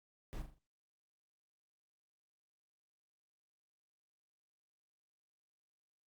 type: noise with echo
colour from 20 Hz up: brown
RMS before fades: -43 dBFS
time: 0.33-0.42 s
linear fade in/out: 0 ms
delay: 41 ms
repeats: 4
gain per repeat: -7 dB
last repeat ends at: 0.584 s
effects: Opus 48 kbps